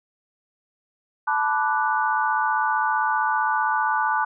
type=chord; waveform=sine; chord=B minor seventh; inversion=third; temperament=equal with one note detuned; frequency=872.4 / 987.8 / 1174.7 / 1480 Hz; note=A5 / B5 / D6 / F#6; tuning=-15 / 0 / 0 / 0 cents; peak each=-23 / -27 / -26 / -25 dBFS; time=1.27-4.25 s; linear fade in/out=10 ms; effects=none